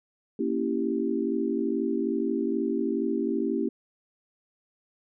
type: chord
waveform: sine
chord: A# diminished seventh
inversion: none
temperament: equal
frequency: 233.1 / 277.2 / 329.6 / 392 Hz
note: A#3 / C#4 / E4 / G4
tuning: 0 / 0 / 0 / 0 cents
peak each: -30 dBFS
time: 0.39-3.69 s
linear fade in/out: 5 ms
effects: none